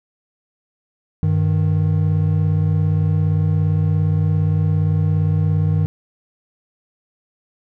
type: tone pair together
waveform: triangle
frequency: 97.7 / 155.09 Hz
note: G2 / D#3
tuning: -5 / -5 cents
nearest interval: minor sixth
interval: 800 cents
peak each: -15 dBFS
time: 1.23-5.86 s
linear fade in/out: 0 ms
effects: none